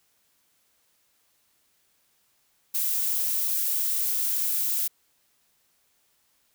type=noise; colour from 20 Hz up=violet; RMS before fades=-26 dBFS; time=2.74-4.88 s; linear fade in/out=10 ms; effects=white hiss -68 dBFS RMS until 6.54 s